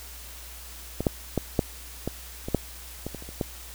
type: clicks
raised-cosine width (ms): 2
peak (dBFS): -14 / -7 / -10 / -7 / -14 / -18 / -7 / -18 / -22 / -29 / -27 / -12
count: 12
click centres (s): 1.006 / 1.068 / 1.377 / 1.592 / 2.076 / 2.485 / 2.547 / 3.066 / 3.147 / 3.224 / 3.29 / 3.412
effects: added 60 Hz sine -44 dBFS peak until 3.74 s + white hiss -44 dBFS RMS until 3.74 s

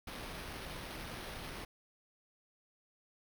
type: noise with sample-and-hold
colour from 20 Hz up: pink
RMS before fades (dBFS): -45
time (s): 0.07-1.65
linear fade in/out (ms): 5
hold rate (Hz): 7350
effects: none

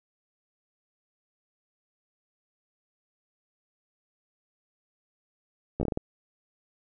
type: slowing click train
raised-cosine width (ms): 2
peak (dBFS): -15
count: 7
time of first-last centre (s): 5.8-5.974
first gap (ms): 13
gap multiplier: 1.32
effects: none

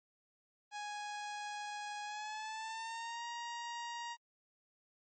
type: tone with pitch glide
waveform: sawtooth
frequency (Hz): 830.6 to 943.1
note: G#5 to A#5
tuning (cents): 0 to +20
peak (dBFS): -37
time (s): 0.71-4.17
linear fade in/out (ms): 50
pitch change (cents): +220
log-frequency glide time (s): 2.04-3.25
effects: MP3 32 kbps

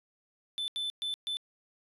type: tone bursts at uneven times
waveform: triangle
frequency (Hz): 3520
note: A7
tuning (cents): 0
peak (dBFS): -30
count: 4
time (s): 0.58-0.68 / 0.76-0.9 / 1.02-1.14 / 1.27-1.37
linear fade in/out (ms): 0
effects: resampled to 32000 Hz

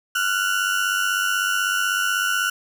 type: tone pair together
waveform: 35% pulse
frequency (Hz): 1383.9 / 1480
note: F6 / F#6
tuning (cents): -16 / 0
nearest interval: minor second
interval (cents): 116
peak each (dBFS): -22 / -20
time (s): 0.15-2.5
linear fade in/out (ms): 5
effects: none

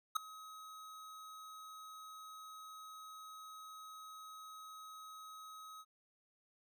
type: tone with ADSR envelope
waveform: square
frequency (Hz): 1271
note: D#6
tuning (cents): +36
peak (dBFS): -29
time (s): 0.15-5.85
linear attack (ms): 15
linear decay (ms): 4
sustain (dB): -22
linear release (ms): 48
effects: none

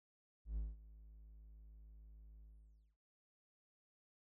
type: tone with ADSR envelope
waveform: triangle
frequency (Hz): 53.3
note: G#1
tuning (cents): +46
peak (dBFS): -35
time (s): 0.45-2.97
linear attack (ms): 120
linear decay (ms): 190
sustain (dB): -19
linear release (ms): 550
effects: none

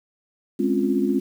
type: chord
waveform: sine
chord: Db major seventh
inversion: second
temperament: equal with one note detuned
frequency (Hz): 207.7 / 261.6 / 277.2 / 351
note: Ab3 / C4 / Db4 / F4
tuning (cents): 0 / 0 / 0 / +9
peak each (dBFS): -24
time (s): 0.59-1.2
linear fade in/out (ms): 10
effects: 8-bit

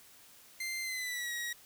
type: tone with pitch glide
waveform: sawtooth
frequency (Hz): 2087 to 1902.8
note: C7 to A#6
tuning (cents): -5 to +35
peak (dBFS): -32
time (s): 0.6-1.53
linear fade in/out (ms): 5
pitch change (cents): -160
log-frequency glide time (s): 0.82-1.32
effects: white hiss -58 dBFS RMS until 1.65 s

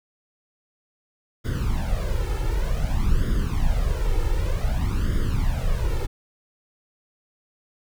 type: noise with flanger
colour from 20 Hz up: brown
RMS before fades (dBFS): -22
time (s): 1.44-6.07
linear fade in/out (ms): 20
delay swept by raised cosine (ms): 0.59 to 2.29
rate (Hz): 0.54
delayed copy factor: +0.85
effects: none

